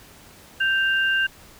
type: tone pair together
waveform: sine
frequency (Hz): 1565.4 / 2794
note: G6 / F7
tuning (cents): -3 / 0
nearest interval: minor seventh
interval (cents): 1003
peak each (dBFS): -19 / -25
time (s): 0.6-1.27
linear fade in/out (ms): 10
effects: pink hiss -48 dBFS RMS until 1.59 s